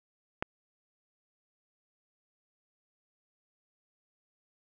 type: click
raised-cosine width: 0.5 ms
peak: -15 dBFS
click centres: 0.425 s
effects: none